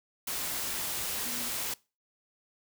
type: tone in noise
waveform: sine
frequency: 241.6 Hz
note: B3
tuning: 38 cents flat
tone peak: -43 dBFS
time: 1.25-1.49 s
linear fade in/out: 5 ms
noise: white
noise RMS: -34 dBFS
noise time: 0.27-1.74 s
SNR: -12 dB
effects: noise-tail reverb RT60 0.3 s tail -23 dB re dry